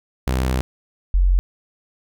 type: tone pair in turn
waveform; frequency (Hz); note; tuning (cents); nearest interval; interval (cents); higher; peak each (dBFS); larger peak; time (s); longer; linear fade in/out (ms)
sawtooth / sine; 64.1 / 45.33; C2 / F#1; -35 / -35; tritone; 600; first; -14 / -12; second; 0.27-0.61 / 1.14-1.39; first; 0
effects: none